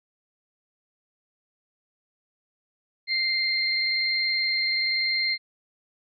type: tone pair together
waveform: sine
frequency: 2093 / 4186 Hz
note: C7 / C8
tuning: 0 / 0 cents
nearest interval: octave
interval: 1200 cents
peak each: -25 dBFS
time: 3.07-5.38 s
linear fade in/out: 50 ms
effects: none